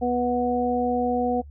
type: harmonic tone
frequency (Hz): 245.4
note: B3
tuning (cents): -11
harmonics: 1 / 2 / 3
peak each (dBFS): -25 / -25 / -25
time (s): 0.01-1.42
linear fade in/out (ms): 20
effects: noise-tail reverb RT60 0.1 s tail -22 dB re dry + added 72 Hz sine -40 dBFS peak until 1.5 s